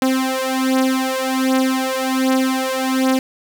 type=beating tone pair; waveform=sawtooth; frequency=261.1 / 262.4 Hz; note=C4 / C4; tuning=-3 / +5 cents; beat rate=1.3 Hz; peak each=-15 dBFS; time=0.02-3.19 s; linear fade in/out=2 ms; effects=none